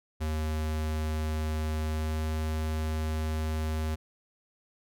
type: tone with pitch glide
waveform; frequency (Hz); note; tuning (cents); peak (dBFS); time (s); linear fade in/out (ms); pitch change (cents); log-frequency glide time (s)
square; 77.78 to 78.28; D#2 to D#2; 0 to +11; -29; 0.2-3.96; 20; +11; 1.81-2.25
effects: none